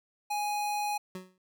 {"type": "tone", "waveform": "square", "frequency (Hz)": 830.6, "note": "G#5", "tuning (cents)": 0, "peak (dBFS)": -30, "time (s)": [0.3, 0.98], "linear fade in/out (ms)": 10}
{"type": "tone with exponential decay", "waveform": "25% pulse", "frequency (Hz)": 185, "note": "F#3", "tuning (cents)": 0, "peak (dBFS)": -32, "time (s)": [1.15, 1.38], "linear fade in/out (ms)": 2, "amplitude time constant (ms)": 50}
{"effects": []}